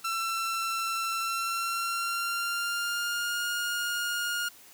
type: tone with pitch glide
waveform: sawtooth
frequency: 1344 to 1423.9 Hz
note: E6 to F6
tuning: +33 to +33 cents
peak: -25 dBFS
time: 0.04-4.49 s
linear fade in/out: 10 ms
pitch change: +100 cents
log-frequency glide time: 1.18-3.45 s
effects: white hiss -53 dBFS RMS until 4.73 s + high-pass 100 Hz 12 dB/octave